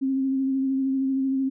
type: tone with vibrato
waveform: sine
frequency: 267.4 Hz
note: C4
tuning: 38 cents sharp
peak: -21 dBFS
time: 0.01-1.5 s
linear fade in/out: 20 ms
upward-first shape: sine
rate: 13 Hz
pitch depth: 22 cents each way
effects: none